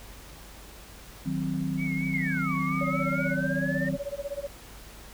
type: chord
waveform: sine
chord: C diminished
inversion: first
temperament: equal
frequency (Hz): 155.56 / 185 / 261.6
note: Eb3 / Gb3 / C4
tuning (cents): 0 / 0 / 0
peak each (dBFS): -31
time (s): 1.25-3.97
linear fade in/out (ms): 20
type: tone with vibrato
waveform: sine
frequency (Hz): 2200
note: C#7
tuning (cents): -14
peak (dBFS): -33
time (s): 1.77-3.36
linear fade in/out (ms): 50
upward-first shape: triangle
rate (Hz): 4.3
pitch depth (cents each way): 63
type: exponential two-way sweep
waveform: sine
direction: down then up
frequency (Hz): 2246 to 1108.7 to 1835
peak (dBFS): -31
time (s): 2.13-3.89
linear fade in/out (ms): 5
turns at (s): 2.55
type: tone with tremolo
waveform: sine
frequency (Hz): 566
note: C#5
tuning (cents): +36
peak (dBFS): -28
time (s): 2.81-4.47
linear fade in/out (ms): 0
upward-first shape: sine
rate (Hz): 16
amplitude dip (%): 100
effects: added 50 Hz sine -48 dBFS peak until 5.13 s + pink hiss -48 dBFS RMS until 5.13 s